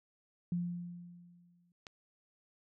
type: tone with exponential decay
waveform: sine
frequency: 174.61 Hz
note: F3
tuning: in tune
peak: -30 dBFS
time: 0.52-1.72 s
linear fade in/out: 2 ms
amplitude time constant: 260 ms
type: click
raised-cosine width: 0.2 ms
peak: -29 dBFS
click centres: 1.868 s
effects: none